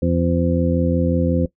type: harmonic tone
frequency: 85.5 Hz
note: F2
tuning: 36 cents flat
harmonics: 1 / 2 / 3 / 4 / 6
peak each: -21 / -20 / -21 / -26 / -23 dBFS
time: 0.02-1.46 s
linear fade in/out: 5 ms
effects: noise-tail reverb RT60 0.1 s tail -18 dB re dry